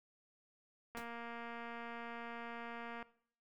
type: click train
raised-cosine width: 0.5 ms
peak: -33 dBFS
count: 487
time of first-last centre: 0.95-3.027 s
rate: 234 Hz
type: noise with exponential decay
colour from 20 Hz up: pink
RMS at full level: -45 dBFS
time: 0.97-1.09 s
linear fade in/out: 2 ms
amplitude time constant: 24 ms
effects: noise-tail reverb RT60 0.6 s tail -19 dB re dry